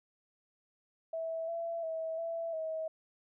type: tone with pitch steps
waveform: sine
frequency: 653 / 671 / 647 / 665 / 639 Hz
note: E5 / E5 / E5 / E5 / D#5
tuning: -17 / +31 / -32 / +15 / +46 cents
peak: -34 dBFS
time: 1.13-2.88 s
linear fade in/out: 5 ms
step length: 350 ms
effects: none